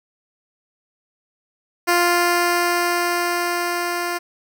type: tone with level ramp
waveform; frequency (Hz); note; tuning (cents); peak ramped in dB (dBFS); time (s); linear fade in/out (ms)
10% pulse; 349.2; F4; 0; -6 to -14; 1.87-4.19; 20
effects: none